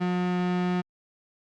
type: tone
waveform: 35% pulse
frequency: 179.6 Hz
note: F3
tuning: 49 cents sharp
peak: -22 dBFS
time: 0-0.82 s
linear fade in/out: 20 ms
effects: low-pass 3000 Hz 12 dB/octave + Opus 48 kbps